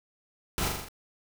pink noise with echo, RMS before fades -30 dBFS, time 0.58-0.68 s, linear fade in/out 0 ms, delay 41 ms, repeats 5, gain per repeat -3 dB, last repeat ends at 0.885 s, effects none

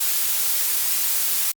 blue noise, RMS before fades -21 dBFS, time 0-1.52 s, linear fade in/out 10 ms, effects Opus 48 kbps

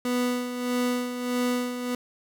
30% pulse tone with tremolo, 246.9 Hz, B3, in tune, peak -20 dBFS, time 0.05-1.95 s, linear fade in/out 2 ms, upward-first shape sine, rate 1.6 Hz, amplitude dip 60%, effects none

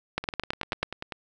two click trains, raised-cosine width 0.3 ms, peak -10 / -18 dBFS, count 7 / 10, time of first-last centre 0.18-0.83 / 0.24-1.122 s, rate 9.23 / 10.2 Hz, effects none

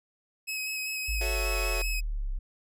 sawtooth tone with vibrato, 2554 Hz, D#7, 45 cents sharp, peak -28 dBFS, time 0.47-2.01 s, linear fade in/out 20 ms, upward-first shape square, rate 5.1 Hz, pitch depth 13 cents each way
sine linear sweep, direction down, 55 to 31.91 Hz, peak -28 dBFS, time 1.08-2.39 s, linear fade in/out 10 ms
sawtooth chord, F# minor seventh, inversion none, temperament equal, 370 / 440 / 554.4 / 659.3 Hz, F#4 / A4 / C#5 / E5, 0 / 0 / 0 / 0 cents, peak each -35 dBFS, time 1.21-1.82 s, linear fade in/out 2 ms
effects none

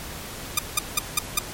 5% pulse tone bursts, 1214 Hz, D#6, 43 cents flat, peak -5 dBFS, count 5, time 0.57-1.39 s, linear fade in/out 5 ms, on 20 ms, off 180 ms, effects pink hiss -36 dBFS RMS until 1.53 s + MP3 64 kbps

